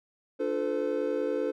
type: chord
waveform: triangle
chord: D minor seventh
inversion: none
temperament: equal with one note detuned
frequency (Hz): 293.7 / 349.2 / 440 / 510.1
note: D4 / F4 / A4 / C5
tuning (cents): 0 / 0 / 0 / -44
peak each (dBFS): -32 / -34 / -29 / -29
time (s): 0.39-1.52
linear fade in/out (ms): 20
effects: none